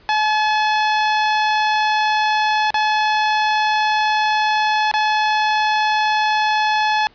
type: tone with dropouts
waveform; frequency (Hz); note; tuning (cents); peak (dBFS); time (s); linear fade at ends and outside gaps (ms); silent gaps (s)
sawtooth; 856; A5; -48; -11; 0.09-7.07; 0; 2.705-2.743 / 4.914-4.939
effects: pink hiss -51 dBFS RMS until 7.14 s + resampled to 11025 Hz